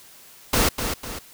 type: noise with echo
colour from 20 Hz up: pink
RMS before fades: -19 dBFS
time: 0.53-0.69 s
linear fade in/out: 5 ms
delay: 250 ms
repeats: 2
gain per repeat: -7 dB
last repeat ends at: 1.19 s
effects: white hiss -48 dBFS RMS until 1.33 s

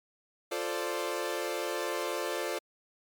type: chord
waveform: sawtooth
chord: D minor seventh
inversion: first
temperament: equal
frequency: 349.2 / 440 / 523.3 / 587.3 Hz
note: F4 / A4 / C5 / D5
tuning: 0 / 0 / 0 / 0 cents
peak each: -33 dBFS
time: 0.51-2.59 s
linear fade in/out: 10 ms
effects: MP3 96 kbps

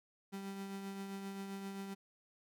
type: tone with tremolo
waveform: 35% pulse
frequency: 196 Hz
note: G3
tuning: in tune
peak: -39 dBFS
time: 0.32-1.95 s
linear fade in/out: 20 ms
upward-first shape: triangle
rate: 7.6 Hz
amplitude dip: 40%
effects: none

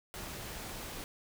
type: noise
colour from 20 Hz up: pink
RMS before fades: -43 dBFS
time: 0.14-1.04 s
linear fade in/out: 0 ms
effects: none

